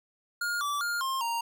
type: tone with pitch steps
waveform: square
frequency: 1421 / 1158 / 1410 / 1062 / 931 Hz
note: F6 / D6 / F6 / C6 / A#5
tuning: +30 / -25 / +16 / +25 / -2 cents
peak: -29 dBFS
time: 0.41-1.41 s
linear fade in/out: 5 ms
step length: 200 ms
effects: none